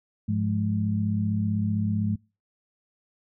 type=tone cluster; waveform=sine; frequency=102.8 / 175.9 / 211.5 Hz; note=G#2 / F3 / G#3; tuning=-17 / +13 / +32 cents; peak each=-26 / -31 / -26 dBFS; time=0.28-2.16 s; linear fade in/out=10 ms; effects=noise-tail reverb RT60 0.3 s tail -25 dB re dry